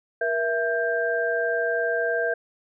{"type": "tone cluster", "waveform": "sine", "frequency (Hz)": [474.5, 662, 1585], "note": ["A#4", "E5", "G6"], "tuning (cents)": [31, 7, 19], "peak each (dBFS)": -26, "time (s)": [0.21, 2.34], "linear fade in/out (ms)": 5, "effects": []}